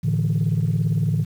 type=chord; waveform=sine; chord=A suspended fourth; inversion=none; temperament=equal; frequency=110 / 146.83 / 164.81 Hz; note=A2 / D3 / E3; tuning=0 / 0 / 0 cents; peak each=-21 dBFS; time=0.03-1.25 s; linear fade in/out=20 ms; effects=tanh soft clip ceiling -13 dBFS + 8-bit